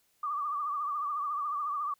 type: tone with vibrato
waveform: sine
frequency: 1174.7 Hz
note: D6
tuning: in tune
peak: -30 dBFS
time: 0.23-1.94 s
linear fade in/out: 5 ms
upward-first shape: triangle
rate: 14 Hz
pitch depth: 92 cents each way
effects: white hiss -71 dBFS RMS until 1.99 s